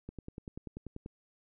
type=click train; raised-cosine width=3 ms; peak=-29 dBFS; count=11; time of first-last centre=0.09-1.061 s; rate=10.3 Hz; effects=none